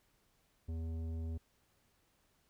sine tone with tanh clipping, 81.5 Hz, E2, 19 cents flat, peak -39 dBFS, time 0.68-1.38 s, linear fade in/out 10 ms, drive 12 dB, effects pink hiss -74 dBFS RMS until 2.49 s

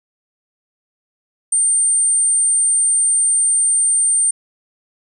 sine tone, 8870 Hz, C#9, in tune, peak -12 dBFS, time 1.52-4.31 s, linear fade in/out 5 ms, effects none

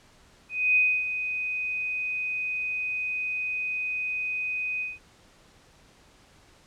sine tone with ADSR envelope, 2500 Hz, D#7, 8 cents sharp, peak -17 dBFS, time 0.49-4.99 s, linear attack 270 ms, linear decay 280 ms, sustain -10 dB, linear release 180 ms, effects pink hiss -57 dBFS RMS until 6.66 s + low-pass 8000 Hz 12 dB/octave

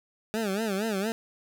20% pulse tone with vibrato, 207.7 Hz, G#3, in tune, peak -22 dBFS, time 0.34-1.12 s, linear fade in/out 0 ms, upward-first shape sine, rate 4.3 Hz, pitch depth 160 cents each way, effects none

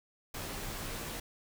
pink noise with comb filter, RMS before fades -40 dBFS, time 0.34-1.2 s, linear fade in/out 5 ms, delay 16 ms, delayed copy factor -0.55, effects none

